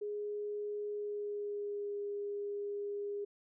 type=tone with pitch glide; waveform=sine; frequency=415.1 to 407.5 Hz; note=G#4 to G#4; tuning=-1 to -33 cents; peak=-36 dBFS; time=0.01-3.25 s; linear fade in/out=10 ms; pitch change=-32 cents; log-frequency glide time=0.93-1.99 s; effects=none